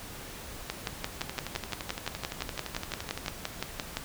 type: two click trains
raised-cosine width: 0.2 ms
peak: -17 / -13 dBFS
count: 25 / 20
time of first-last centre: 1.21-3.261 / 0.7-3.97 s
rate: 11.7 / 5.81 Hz
effects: pink hiss -43 dBFS RMS until 4.04 s